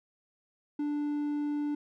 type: tone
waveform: triangle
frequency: 293.7 Hz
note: D4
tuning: in tune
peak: -27 dBFS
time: 0.79-1.75 s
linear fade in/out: 5 ms
effects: none